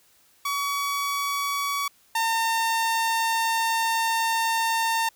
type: tone pair in turn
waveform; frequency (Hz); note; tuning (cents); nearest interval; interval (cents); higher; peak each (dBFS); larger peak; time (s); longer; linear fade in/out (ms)
sawtooth; 1132 / 908; C#6 / A#5; +36 / -46; major third; 382; first; -21 / -18; second; 0.45-1.88 / 2.15-5.09; second; 5
effects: white hiss -60 dBFS RMS until 5.15 s